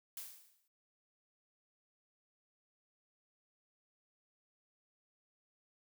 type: noise with exponential decay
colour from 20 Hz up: blue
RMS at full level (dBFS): -43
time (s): 0.17-0.68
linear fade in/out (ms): 2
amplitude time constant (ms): 110
effects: noise-tail reverb RT60 0.4 s tail -25 dB re dry